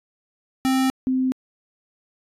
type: tone pair in turn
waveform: square / sine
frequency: 262.6 / 259 Hz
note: C4 / C4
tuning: +6 / -17 cents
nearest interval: unison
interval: 23 cents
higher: first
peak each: -18 / -18 dBFS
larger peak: neither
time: 0.65-0.9 / 1.07-1.32 s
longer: neither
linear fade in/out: 0 ms
effects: resampled to 32000 Hz